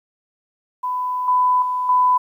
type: tone with level steps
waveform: sine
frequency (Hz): 1000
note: B5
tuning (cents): +21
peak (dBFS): -20 / -13 / -19 / -12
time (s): 0.83-2.18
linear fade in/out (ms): 10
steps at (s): 1.28 / 1.62 / 1.89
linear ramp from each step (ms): 2
effects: 9-bit